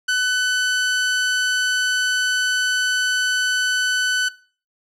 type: tone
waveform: sawtooth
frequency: 1500 Hz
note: F#6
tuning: 23 cents sharp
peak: -13 dBFS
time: 0.08-4.29 s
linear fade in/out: 10 ms
effects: noise-tail reverb RT60 0.4 s tail -20 dB re dry + low-pass 8000 Hz 12 dB/octave